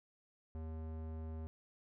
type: tone with low-pass filter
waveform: square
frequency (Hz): 79.7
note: D#2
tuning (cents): +42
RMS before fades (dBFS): -44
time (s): 0.55-1.47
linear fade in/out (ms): 0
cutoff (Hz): 820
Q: 0.61
effects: none